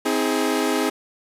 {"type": "chord", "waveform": "sawtooth", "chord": "Ab major", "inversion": "first", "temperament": "equal with one note detuned", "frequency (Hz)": [261.6, 319.1, 415.3], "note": ["C4", "Eb4", "Ab4"], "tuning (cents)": [0, 44, 0], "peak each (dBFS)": -20, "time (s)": [0.05, 0.9], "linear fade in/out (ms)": 10, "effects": ["resampled to 32000 Hz", "7-bit"]}